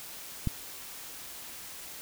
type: click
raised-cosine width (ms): 5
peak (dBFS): -15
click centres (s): 0.473
effects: white hiss -44 dBFS RMS until 2.01 s